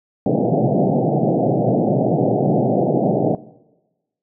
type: band-pass noise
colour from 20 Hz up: pink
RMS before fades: -17 dBFS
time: 0.26-3.35 s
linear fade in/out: 2 ms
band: 120 to 780 Hz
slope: 96 dB/octave
effects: noise-tail reverb RT60 1.0 s tail -19 dB re dry